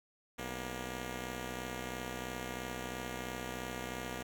5% pulse tone pair together, 62.99 / 237.8 Hz, B1 / A#3, +35 / +35 cents, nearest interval octave + major seventh, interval 2300 cents, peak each -30 / -31 dBFS, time 0.38-4.23 s, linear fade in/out 10 ms, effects none

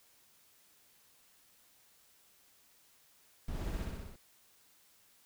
brown noise with echo, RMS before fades -39 dBFS, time 3.48-3.85 s, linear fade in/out 5 ms, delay 62 ms, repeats 5, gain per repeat -2 dB, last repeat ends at 4.16 s, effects white hiss -66 dBFS RMS until 5.25 s

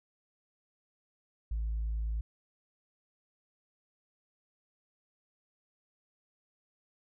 sine tone, 54.8 Hz, A1, 6 cents flat, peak -29 dBFS, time 1.51-2.21 s, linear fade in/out 5 ms, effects tanh soft clip ceiling -28 dBFS

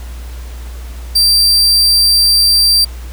40% pulse tone, 4699 Hz, D8, in tune, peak -6 dBFS, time 1.15-2.85 s, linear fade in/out 10 ms, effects added 60 Hz sine -24 dBFS peak until 3.12 s + pink hiss -38 dBFS RMS until 3.12 s

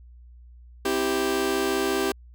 sawtooth chord, C major, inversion none, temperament just, 261.6 / 327 / 392.4 Hz, C4 / E4 / G4, 0 / -14 / +2 cents, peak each -26 / -25 / -20 dBFS, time 0.85-2.12 s, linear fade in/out 5 ms, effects added 60 Hz sine -45 dBFS peak until 2.34 s

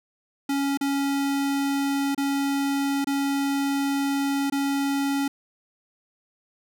square tone with dropouts, 278.3 Hz, C#4, 7 cents sharp, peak -23 dBFS, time 0.49-5.28 s, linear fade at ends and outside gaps 5 ms, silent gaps 0.774-0.81 / 2.148-2.177 / 3.045-3.07 / 4.5-4.522 s, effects none

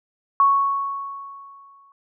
sine tone with exponential decay, 1108.7 Hz, C#6, in tune, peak -11 dBFS, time 0.4-1.92 s, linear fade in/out 1 ms, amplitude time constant 330 ms, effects none

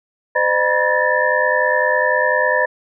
sine tone cluster, 513 / 607 / 968 / 1731 / 1801 Hz, C5 / D#5 / B5 / A6 / A6, -34 / -43 / -35 / -29 / +40 cents, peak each -20 dBFS, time 0.35-2.66 s, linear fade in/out 10 ms, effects none

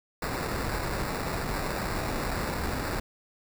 pink noise with sample-and-hold, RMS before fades -31 dBFS, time 0.22-3 s, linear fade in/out 5 ms, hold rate 3150 Hz, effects none

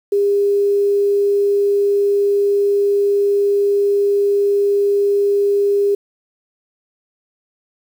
sine tone, 403.6 Hz, G#4, 49 cents flat, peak -12 dBFS, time 0.12-5.95 s, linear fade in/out 5 ms, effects 7-bit

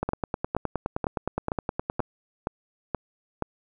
two click trains, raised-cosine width 1 ms, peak -12 / -12 dBFS, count 8 / 20, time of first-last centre 0.09-3.423 / 0.03-2.003 s, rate 2.1 / 9.63 Hz, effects none

